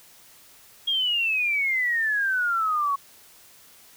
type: exponential sweep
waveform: sine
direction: down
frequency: 3283 to 1102 Hz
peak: -21 dBFS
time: 0.87-2.96 s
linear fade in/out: 10 ms
effects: white hiss -52 dBFS RMS until 3.96 s